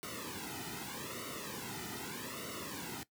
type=noise with flanger; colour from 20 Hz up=pink; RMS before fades=-43 dBFS; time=0.03-3.03 s; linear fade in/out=0 ms; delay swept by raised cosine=1.2 to 1.83 ms; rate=0.82 Hz; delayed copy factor=-0.9; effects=noise-tail reverb RT60 0.1 s tail -18 dB re dry + high-pass 100 Hz 12 dB/octave

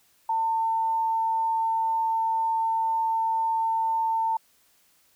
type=tone; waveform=sine; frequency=899 Hz; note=A5; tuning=37 cents sharp; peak=-22 dBFS; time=0.29-4.37 s; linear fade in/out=5 ms; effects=white hiss -63 dBFS RMS until 5.15 s

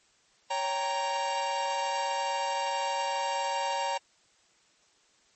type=chord; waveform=45% pulse; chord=G diminished; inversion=second; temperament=equal with one note detuned; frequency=556.9 / 784 / 932.3 Hz; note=Db5 / G5 / Bb5; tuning=+8 / 0 / 0 cents; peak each=-35 / -35 / -30 dBFS; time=0.5-3.98 s; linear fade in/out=10 ms; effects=white hiss -65 dBFS RMS until 5.35 s + MP3 32 kbps

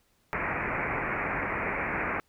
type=low-pass noise; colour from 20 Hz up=white; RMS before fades=-31 dBFS; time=0.33-2.2 s; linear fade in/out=0 ms; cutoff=2400 Hz; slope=96 dB/octave; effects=pink hiss -69 dBFS RMS until 2.28 s

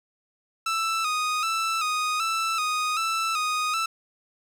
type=tone with vibrato; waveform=sawtooth; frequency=1283 Hz; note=E6; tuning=47 cents flat; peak=-20 dBFS; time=0.66-3.86 s; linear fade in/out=5 ms; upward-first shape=square; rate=1.3 Hz; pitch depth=55 cents each way; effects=low-pass 9000 Hz 12 dB/octave + 8-bit

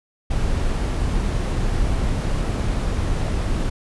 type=noise; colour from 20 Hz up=brown; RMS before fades=-21 dBFS; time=0.3-3.7 s; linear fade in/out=10 ms; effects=resampled to 24000 Hz

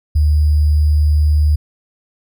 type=tone with sample-and-hold; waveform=sine; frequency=75.2 Hz; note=D2; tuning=42 cents sharp; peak=-9 dBFS; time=0.15-1.56 s; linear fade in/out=10 ms; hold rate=4900 Hz; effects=none

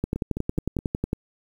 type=two click trains; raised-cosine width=3 ms; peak=-11 / -16 dBFS; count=13 / 4; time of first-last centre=0.04-1.131 / 0.16-0.789 s; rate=11 / 4.77 Hz; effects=8-bit

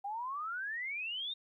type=exponential sweep; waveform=sine; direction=up; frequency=781 to 3729 Hz; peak=-36 dBFS; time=0.04-1.34 s; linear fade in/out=10 ms; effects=13-bit

